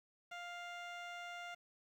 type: tone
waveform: 15% pulse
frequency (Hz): 700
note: F5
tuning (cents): +4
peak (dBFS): -39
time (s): 0.31-1.55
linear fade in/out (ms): 10
effects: low-pass 5000 Hz 12 dB/octave + 11-bit